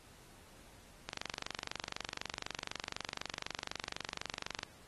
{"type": "click train", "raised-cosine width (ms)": 0.2, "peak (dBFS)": -20, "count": 86, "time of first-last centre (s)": [1.09, 4.632], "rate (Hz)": 24, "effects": ["pink hiss -60 dBFS RMS until 4.87 s", "AAC 32 kbps"]}